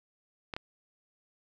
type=clicks; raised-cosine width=0.3 ms; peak=-20 / -19 dBFS; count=2; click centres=0.538 / 0.565 s; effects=none